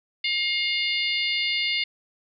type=harmonic tone with a mistuned harmonic; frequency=712 Hz; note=F5; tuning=33 cents sharp; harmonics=3 / 4 / 5 / 6 / 7; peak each=-26 / -28 / -30 / -32 / -33 dBFS; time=0.24-1.84 s; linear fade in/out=5 ms; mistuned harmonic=7; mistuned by=-76 cents; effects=none